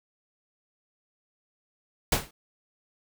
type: noise with exponential decay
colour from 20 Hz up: pink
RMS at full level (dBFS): -19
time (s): 2.12-2.31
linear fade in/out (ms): 5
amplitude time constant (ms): 41
effects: none